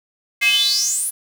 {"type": "tone with high-pass filter sweep", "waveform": "square", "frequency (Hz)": 233.1, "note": "A#3", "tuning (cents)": 0, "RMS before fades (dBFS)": -18, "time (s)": [0.41, 1.11], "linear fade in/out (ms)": 20, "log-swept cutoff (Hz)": [2200, 11000], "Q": 9.7, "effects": ["7-bit"]}